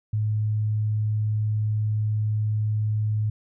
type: tone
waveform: sine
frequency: 107.1 Hz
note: A2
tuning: 46 cents flat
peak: -21 dBFS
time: 0.13-3.3 s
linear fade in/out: 5 ms
effects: none